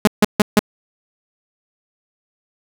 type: tone bursts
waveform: sawtooth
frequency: 210 Hz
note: G#3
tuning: 19 cents sharp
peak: -4 dBFS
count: 4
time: 0.05-0.592 s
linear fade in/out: 2 ms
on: 23 ms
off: 150 ms
effects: none